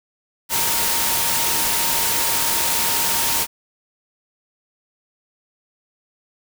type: tone in noise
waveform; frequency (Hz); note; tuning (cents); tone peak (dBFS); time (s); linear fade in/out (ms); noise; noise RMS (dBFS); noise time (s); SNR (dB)
sine; 924; A#5; -16; -29; 0.49-3.47; 50; white; -20; 0.49-3.47; -12
effects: none